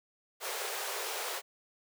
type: high-pass noise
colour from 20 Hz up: pink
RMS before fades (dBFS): -37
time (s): 0.4-1.42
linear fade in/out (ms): 50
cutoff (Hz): 380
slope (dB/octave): 96
effects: none